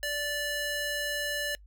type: tone with high-pass filter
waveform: square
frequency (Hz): 584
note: D5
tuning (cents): -10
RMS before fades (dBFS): -32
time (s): 0.03-1.55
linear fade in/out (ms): 0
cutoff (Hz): 1200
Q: 1.1
effects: noise-tail reverb RT60 0.1 s tail -25 dB re dry + added 50 Hz sine -50 dBFS peak until 1.66 s